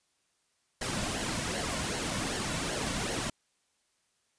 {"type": "noise with flanger", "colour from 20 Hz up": "pink", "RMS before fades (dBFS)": -33, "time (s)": [0.81, 3.3], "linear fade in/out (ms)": 5, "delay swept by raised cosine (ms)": [0.81, 2.51], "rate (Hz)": 2.6, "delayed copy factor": -0.6, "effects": ["white hiss -74 dBFS RMS until 4.38 s", "resampled to 22050 Hz"]}